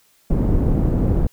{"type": "low-pass noise", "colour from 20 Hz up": "pink", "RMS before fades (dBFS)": -17, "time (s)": [0.3, 1.27], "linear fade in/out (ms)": 5, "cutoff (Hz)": 310, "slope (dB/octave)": 12, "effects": ["white hiss -58 dBFS RMS until 1.32 s"]}